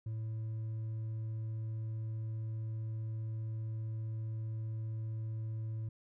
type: tone with hard clipping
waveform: sine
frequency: 110.6 Hz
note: A2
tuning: 9 cents sharp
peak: -37 dBFS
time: 0.06-5.89 s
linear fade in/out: 5 ms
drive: 2 dB
effects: none